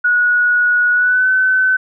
sine tone with pitch glide, 1459 to 1518.3 Hz, F#6 to F#6, -25 to +44 cents, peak -10 dBFS, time 0.04-1.77 s, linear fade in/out 10 ms, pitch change +69 cents, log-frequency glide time 0.92-1.29 s, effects none

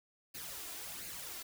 white noise with flanger, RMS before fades -45 dBFS, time 0.34-1.43 s, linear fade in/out 10 ms, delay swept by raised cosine 0.44 to 2.94 ms, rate 1.4 Hz, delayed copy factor +0.6, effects none

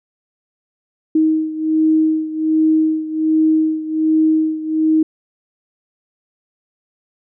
sine beating tone pair, 314.5 / 315.8 Hz, D#4 / D#4, +19 / +26 cents, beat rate 1.3 Hz, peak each -14 / -18 dBFS, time 1.15-5.03 s, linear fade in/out 5 ms, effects none

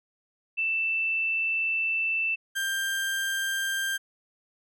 sine / 35% pulse tone pair in turn, 2659 / 1585.7 Hz, E7 / G6, +14 / +19 cents, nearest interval major sixth, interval 895 cents, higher first, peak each -24 / -25 dBFS, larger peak first, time 0.57-2.36 / 2.55-3.98 s, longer first, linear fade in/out 20 ms, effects none

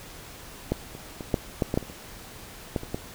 clicks, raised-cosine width 2 ms, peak -10 / -26 / -21 / -8 / -9 / -12 / -9 / -25 / -29 / -12 / -23 / -15 dBFS, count 12, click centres 0.72 / 0.951 / 1.208 / 1.342 / 1.622 / 1.741 / 1.775 / 1.827 / 1.899 / 2.762 / 2.834 / 2.945 s, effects pink hiss -44 dBFS RMS until 3.14 s

